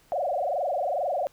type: tone with frequency modulation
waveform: sine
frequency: 646 Hz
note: E5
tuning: 35 cents flat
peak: -24 dBFS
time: 0.12-1.27 s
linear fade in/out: 0 ms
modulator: 22.3 Hz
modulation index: 4.4
effects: pink hiss -60 dBFS RMS until 1.32 s